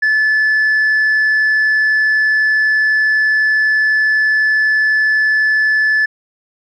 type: tone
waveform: sine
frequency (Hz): 1734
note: A6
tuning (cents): -26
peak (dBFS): -8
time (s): 0.02-6.06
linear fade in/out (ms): 10
effects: tanh soft clip ceiling -9 dBFS